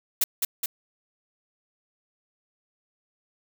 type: noise with echo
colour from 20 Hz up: blue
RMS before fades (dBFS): -21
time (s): 0.21-0.24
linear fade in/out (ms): 5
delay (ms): 210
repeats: 2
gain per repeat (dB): -3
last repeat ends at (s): 0.66
effects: none

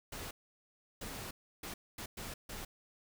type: noise bursts at uneven times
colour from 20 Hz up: pink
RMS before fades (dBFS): -44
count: 6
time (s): 0.12-0.31 / 1.01-1.31 / 1.63-1.74 / 1.98-2.06 / 2.17-2.34 / 2.49-2.65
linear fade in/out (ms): 5
effects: none

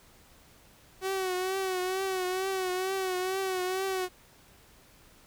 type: tone with vibrato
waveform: sawtooth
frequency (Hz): 375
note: F#4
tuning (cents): +23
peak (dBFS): -25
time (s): 1.01-4.09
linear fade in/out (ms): 50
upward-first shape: triangle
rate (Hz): 2.2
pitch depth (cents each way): 61
effects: pink hiss -58 dBFS RMS until 5.26 s

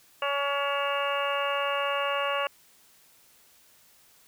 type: harmonic tone with a mistuned harmonic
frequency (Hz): 281.9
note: C#4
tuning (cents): +29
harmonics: 2 / 3 / 4 / 5 / 6 / 7 / 8 / 9 / 10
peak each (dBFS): -30 / -37 / -30 / -36 / -38 / -44 / -40 / -39 / -34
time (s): 0.22-2.47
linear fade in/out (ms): 2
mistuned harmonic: 9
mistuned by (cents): +66
effects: white hiss -59 dBFS RMS until 4.27 s

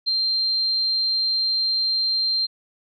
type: tone with ADSR envelope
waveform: sine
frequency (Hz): 4163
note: C8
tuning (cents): -10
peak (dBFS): -17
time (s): 0.06-2.47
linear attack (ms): 23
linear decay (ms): 10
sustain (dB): -2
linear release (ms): 22
effects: none

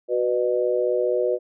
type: chord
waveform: sine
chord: B major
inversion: second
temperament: equal with one note detuned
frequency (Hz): 370 / 493.9 / 609.1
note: F#4 / B4 / D#5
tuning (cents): 0 / 0 / -37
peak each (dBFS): -24 / -22 / -25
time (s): 0.08-1.39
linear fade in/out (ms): 50
effects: none

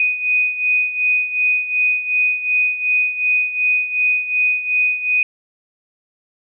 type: beating tone pair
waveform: sine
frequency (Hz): 2489 / 2491.7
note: D#7 / D#7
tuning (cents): 0 / +2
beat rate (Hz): 2.7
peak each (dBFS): -16 / -21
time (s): 0-5.23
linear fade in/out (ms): 2
effects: none

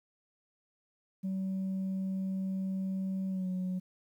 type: tone with pitch glide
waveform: sine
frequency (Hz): 190.5 to 184.12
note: G3 to F#3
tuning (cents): -49 to -8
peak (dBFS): -29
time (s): 1.23-3.8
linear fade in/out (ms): 20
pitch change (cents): -59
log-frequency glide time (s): 3.29-3.48
effects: tanh soft clip ceiling -30 dBFS + 11-bit

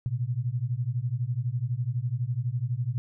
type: beating tone pair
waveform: sine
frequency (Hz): 116.3 / 128.3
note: A#2 / C3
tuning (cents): -4 / -34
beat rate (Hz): 12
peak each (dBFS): -29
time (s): 0.06-2.98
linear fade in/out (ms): 0
effects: none

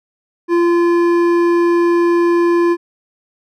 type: tone with hard clipping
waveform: triangle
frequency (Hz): 343.9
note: F4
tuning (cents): -27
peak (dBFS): -12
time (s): 0.48-2.77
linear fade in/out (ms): 50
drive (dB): 14
effects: none

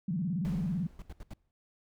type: tone with vibrato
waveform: sine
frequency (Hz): 174.61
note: F3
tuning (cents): 0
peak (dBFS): -29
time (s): 0.08-0.87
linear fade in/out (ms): 5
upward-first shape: square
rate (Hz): 18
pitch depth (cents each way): 190
type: noise with exponential decay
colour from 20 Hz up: brown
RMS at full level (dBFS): -38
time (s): 0.45-1.51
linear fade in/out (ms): 0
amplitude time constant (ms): 230
type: noise bursts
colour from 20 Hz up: brown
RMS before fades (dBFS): -42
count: 4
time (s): 0.99-1.336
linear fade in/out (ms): 2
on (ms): 31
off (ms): 74
effects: none

